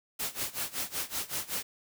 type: noise with tremolo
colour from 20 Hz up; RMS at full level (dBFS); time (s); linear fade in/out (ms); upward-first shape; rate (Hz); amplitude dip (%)
white; -32; 0.19-1.63; 10; sine; 5.3; 90
effects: none